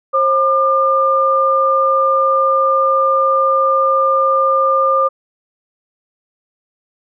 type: tone pair together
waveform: sine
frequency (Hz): 535 / 1201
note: C5 / D6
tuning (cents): +38 / +38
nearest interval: octave + major second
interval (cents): 1400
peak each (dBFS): -15 / -12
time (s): 0.13-5.09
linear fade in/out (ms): 20
effects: none